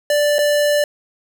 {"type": "tone with dropouts", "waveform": "square", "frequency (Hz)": 587.3, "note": "D5", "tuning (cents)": 0, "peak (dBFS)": -14, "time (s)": [0.1, 0.84], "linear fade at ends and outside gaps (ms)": 2, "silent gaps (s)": [0.384, 0.389], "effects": []}